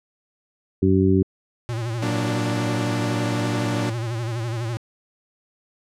harmonic tone, 94.9 Hz, F#2, 44 cents sharp, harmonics 1 / 2 / 3 / 4, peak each -20 / -20 / -20 / -20 dBFS, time 0.82-1.23 s, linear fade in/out 10 ms
square tone with vibrato, 116.1 Hz, A#2, 7 cents flat, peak -25 dBFS, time 1.69-4.77 s, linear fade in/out 0 ms, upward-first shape sine, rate 12 Hz, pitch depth 89 cents each way
sawtooth chord, Gb augmented, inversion none, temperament equal, 185 / 233.1 / 293.7 Hz, Gb3 / Bb3 / D4, 0 / 0 / 0 cents, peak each -26 / -26 / -22 dBFS, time 2.02-3.9 s, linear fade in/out 5 ms
effects low-pass 9000 Hz 12 dB/octave

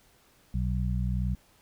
harmonic tone, 61.74 Hz, B1, in tune, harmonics 1 / 2 / 3, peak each -28 / -31 / -33 dBFS, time 0.54-1.35 s, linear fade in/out 5 ms, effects pink hiss -62 dBFS RMS until 1.61 s

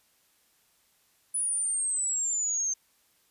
sine exponential sweep, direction down, 9980 to 6272 Hz, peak -26 dBFS, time 1.34-2.74 s, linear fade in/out 10 ms, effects white hiss -67 dBFS RMS until 3.3 s + resampled to 32000 Hz

